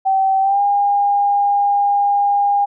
sine tone with pitch glide, 771 to 809.3 Hz, G5 to G#5, -29 to -45 cents, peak -12 dBFS, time 0.05-2.66 s, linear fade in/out 20 ms, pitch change +84 cents, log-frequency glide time 0.41-0.61 s, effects none

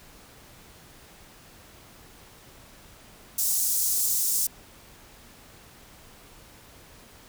pink high-pass noise, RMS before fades -25 dBFS, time 3.38-4.47 s, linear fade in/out 5 ms, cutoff 6400 Hz, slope 24 dB/octave, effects pink hiss -51 dBFS RMS until 7.28 s

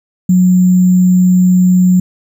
sine tone with sample-and-hold, 182 Hz, F#3, 28 cents flat, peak -5 dBFS, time 0.29-2 s, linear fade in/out 5 ms, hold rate 7350 Hz, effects none

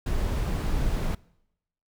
brown noise, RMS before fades -26 dBFS, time 0.06-1.15 s, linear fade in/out 5 ms, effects noise-tail reverb RT60 0.8 s tail -23 dB re dry

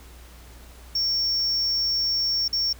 triangle tone with dropouts, 5480 Hz, F8, 34 cents flat, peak -20 dBFS, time 0.95-2.73 s, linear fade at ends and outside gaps 5 ms, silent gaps 2.481-2.528 s, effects added 60 Hz sine -44 dBFS peak until 2.79 s + pink hiss -50 dBFS RMS until 2.79 s

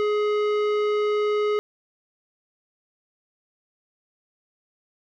sine tone with tanh clipping, 419.6 Hz, G#4, 18 cents sharp, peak -22 dBFS, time 0-1.59 s, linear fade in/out 0 ms, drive 15 dB, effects none

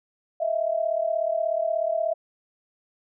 sine tone pair together, 636 / 672.6 Hz, D#5 / E5, +38 / +35 cents, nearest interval minor second, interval 97 cents, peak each -25 dBFS, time 0.4-2.14 s, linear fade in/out 10 ms, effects none

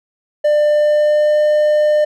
triangle tone with pitch glide, 596 to 602.2 Hz, D5 to D5, +25 to +43 cents, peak -8 dBFS, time 0.44-2.05 s, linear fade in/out 10 ms, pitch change +18 cents, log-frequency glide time 0.65-1.43 s, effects none

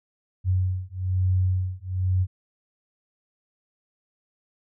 sine beating tone pair, 92 / 93.1 Hz, F#2 / F#2, -9 / +11 cents, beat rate 1.1 Hz, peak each -24 dBFS, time 0.44-2.27 s, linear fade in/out 50 ms, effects none

